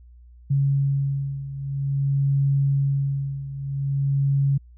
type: beating tone pair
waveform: sine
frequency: 138.59 / 139.09 Hz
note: C#3 / C#3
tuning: 0 / +6 cents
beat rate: 0.5 Hz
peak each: -21 / -25 dBFS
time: 0.5-4.58 s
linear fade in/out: 10 ms
effects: added 60 Hz sine -45 dBFS peak until 4.77 s